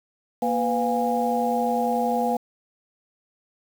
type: tone cluster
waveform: sine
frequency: 236.2 / 497.5 / 708 / 819 Hz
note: A#3 / B4 / F5 / G#5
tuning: +23 / +13 / +23 / -24 cents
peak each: -26 dBFS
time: 0.42-2.37 s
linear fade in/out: 5 ms
effects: 7-bit